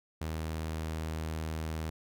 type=tone; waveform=sawtooth; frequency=79.4 Hz; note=D#2; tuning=36 cents sharp; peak=-30 dBFS; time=0.21-1.9 s; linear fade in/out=5 ms; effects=none